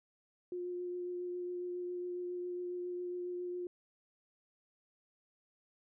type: tone with vibrato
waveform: sine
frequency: 356.3 Hz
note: F4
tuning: 35 cents sharp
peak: -37 dBFS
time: 0.52-3.67 s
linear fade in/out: 2 ms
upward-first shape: triangle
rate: 7.3 Hz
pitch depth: 13 cents each way
effects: none